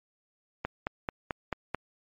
click train, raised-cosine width 0.5 ms, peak -15 dBFS, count 6, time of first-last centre 0.65-1.746 s, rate 4.56 Hz, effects MP3 48 kbps

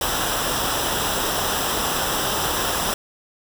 pink noise with comb filter, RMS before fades -23 dBFS, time 0.01-2.94 s, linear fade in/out 2 ms, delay 0.45 ms, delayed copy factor -0.65, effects none

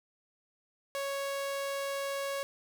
sawtooth tone, 554.4 Hz, C#5, in tune, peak -29 dBFS, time 0.95-2.43 s, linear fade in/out 0 ms, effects none

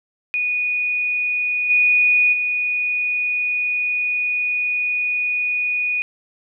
sine tone with level steps, 2467 Hz, D#7, 15 cents flat, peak -18 / -12 / -18 dBFS, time 0.34-6.02 s, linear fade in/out 0 ms, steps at 1.69 / 2.32 s, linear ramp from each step 20 ms, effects none

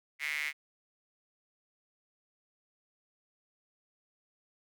square tone with high-pass filter, 74.2 Hz, D2, 18 cents sharp, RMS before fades -35 dBFS, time 0.19-0.53 s, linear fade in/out 50 ms, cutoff 2100 Hz, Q 8.7, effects none

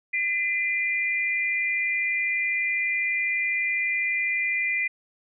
sine tone pair together, 2028 / 2396 Hz, B6 / D7, +45 / +34 cents, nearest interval minor third, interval 289 cents, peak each -25 / -26 dBFS, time 0.13-4.88 s, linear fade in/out 10 ms, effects none

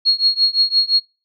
sine tone with tremolo, 4300 Hz, C8, 47 cents sharp, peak -9 dBFS, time 0.05-1 s, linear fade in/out 20 ms, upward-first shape triangle, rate 5.8 Hz, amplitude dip 100%, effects noise-tail reverb RT60 0.3 s tail -21 dB re dry

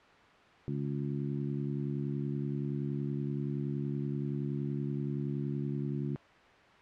harmonic tone, 70.6 Hz, C#2, 32 cents sharp, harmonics 2 / 3 / 4 / 5, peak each -34 / -38 / -40 / -42 dBFS, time 0.68-6.16 s, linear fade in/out 0 ms, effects white hiss -57 dBFS RMS until 6.81 s + low-pass 2000 Hz 12 dB/octave

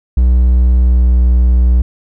triangle tone with pitch glide, 61.74 to 61.17 Hz, B1 to B1, 0 to -16 cents, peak -4 dBFS, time 0.17-1.82 s, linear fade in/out 5 ms, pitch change -16 cents, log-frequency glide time 0.77-1.16 s, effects none

